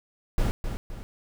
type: noise with echo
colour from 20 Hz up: brown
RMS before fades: -23 dBFS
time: 0.38-0.51 s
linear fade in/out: 0 ms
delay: 260 ms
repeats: 2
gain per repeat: -7 dB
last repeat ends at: 1.03 s
effects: none